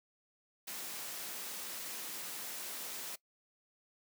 white high-pass noise, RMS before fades -43 dBFS, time 0.67-3.16 s, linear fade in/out 10 ms, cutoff 160 Hz, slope 24 dB/octave, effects noise-tail reverb RT60 0.1 s tail -21 dB re dry

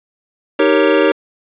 square chord, Eb dominant seventh, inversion none, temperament equal, 311.1 / 392 / 466.2 / 554.4 Hz, Eb4 / G4 / Bb4 / Db5, 0 / 0 / 0 / 0 cents, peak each -16 dBFS, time 0.59-1.12 s, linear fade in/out 5 ms, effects resampled to 8000 Hz + 7-bit

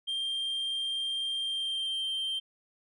sine tone with pitch glide, 3182 to 3145 Hz, G7 to G7, +25 to +5 cents, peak -27 dBFS, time 0.07-2.4 s, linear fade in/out 20 ms, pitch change -20 cents, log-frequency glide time 1.41-2.06 s, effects tanh soft clip ceiling -29 dBFS

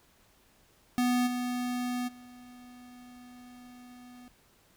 square tone with level steps, 246.9 Hz, B3, in tune, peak -25 / -31 / -49 dBFS, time 0.98-4.28 s, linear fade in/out 0 ms, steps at 1.26 / 2.07 s, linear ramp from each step 20 ms, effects pink hiss -64 dBFS RMS until 4.76 s

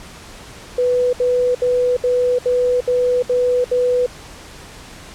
sine tone bursts, 495.4 Hz, B4, 5 cents sharp, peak -13 dBFS, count 8, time 0.78-4.063 s, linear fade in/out 5 ms, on 350 ms, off 69 ms, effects pink hiss -38 dBFS RMS until 5.14 s + low-pass 9000 Hz 12 dB/octave

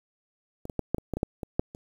clicks, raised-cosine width 2 ms, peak -24 / -22 / -13 / -10 / -21 / -16 / -17 / -11 / -20 / -9 / -28 dBFS, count 11, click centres 0.654 / 0.698 / 0.793 / 0.946 / 0.983 / 1.137 / 1.17 / 1.231 / 1.432 / 1.595 / 1.749 s, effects 8-bit

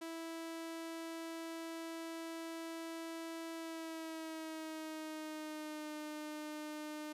sawtooth tone with pitch glide, 328.7 to 303.2 Hz, E4 to D#4, -5 to -45 cents, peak -39 dBFS, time 0.01-7.13 s, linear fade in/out 10 ms, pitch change -140 cents, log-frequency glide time 3.53-5.93 s, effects resampled to 32000 Hz

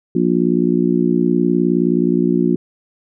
harmonic tone, 59.3 Hz, A#1, 30 cents sharp, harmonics 3 / 4 / 5 / 6, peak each -18 / -18 / -18 / -18 dBFS, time 0.15-2.56 s, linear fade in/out 5 ms, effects none

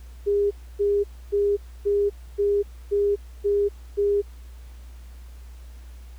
sine tone bursts, 405.9 Hz, G#4, 40 cents flat, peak -18 dBFS, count 8, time 0.26-4.22 s, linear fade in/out 20 ms, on 250 ms, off 280 ms, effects added 60 Hz sine -39 dBFS peak until 6.18 s + pink hiss -56 dBFS RMS until 6.18 s

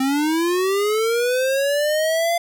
square linear sweep, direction up, 260.1 to 692 Hz, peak -18 dBFS, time 0-2.38 s, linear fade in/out 5 ms, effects none

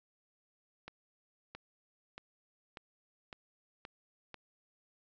accelerating click train, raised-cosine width 0.3 ms, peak -29 dBFS, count 7, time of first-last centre 0.88-4.343 s, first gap 670 ms, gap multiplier 0.94, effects resampled to 16000 Hz

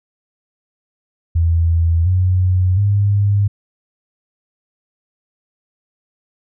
sine tone with pitch steps, 83.3 / 91.89 / 101.38 Hz, E2 / F#2 / G#2, +19 / -11 / -41 cents, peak -11 dBFS, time 1.35-3.48 s, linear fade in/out 10 ms, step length 710 ms, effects none

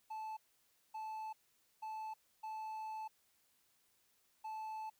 triangle tone bursts at uneven times, 873 Hz, A5, 14 cents flat, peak -40 dBFS, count 5, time 0.1-0.37 / 0.94-1.33 / 1.82-2.14 / 2.43-3.08 / 4.44-4.9 s, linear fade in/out 10 ms, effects white hiss -75 dBFS RMS until 4.99 s

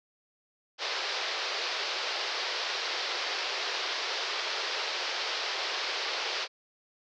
white band-pass noise, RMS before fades -33 dBFS, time 0.78-6.48 s, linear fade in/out 50 ms, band 370 to 5200 Hz, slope 48 dB/octave, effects none

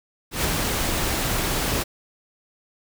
pink noise with ADSR envelope, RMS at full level -21 dBFS, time 0.31-1.84 s, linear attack 130 ms, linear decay 20 ms, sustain -3 dB, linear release 21 ms, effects none

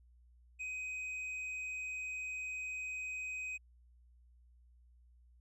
triangle tone with hard clipping, 2514 Hz, D#7, 17 cents sharp, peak -40 dBFS, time 0.59-3.58 s, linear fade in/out 20 ms, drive 7 dB, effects added 60 Hz sine -61 dBFS peak until 5.4 s + resampled to 32000 Hz

